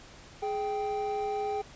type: tone pair together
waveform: triangle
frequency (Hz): 418.4 / 783.9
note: G#4 / G5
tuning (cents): +13 / 0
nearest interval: major seventh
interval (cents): 1087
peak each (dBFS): -30 / -30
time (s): 0.42-1.62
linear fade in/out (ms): 10
effects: pink hiss -51 dBFS RMS until 1.75 s + resampled to 16000 Hz